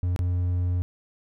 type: tone with dropouts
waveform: triangle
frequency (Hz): 89.1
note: F2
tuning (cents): +35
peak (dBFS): -20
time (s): 0.03-0.82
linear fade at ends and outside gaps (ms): 0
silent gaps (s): 0.162-0.191
effects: none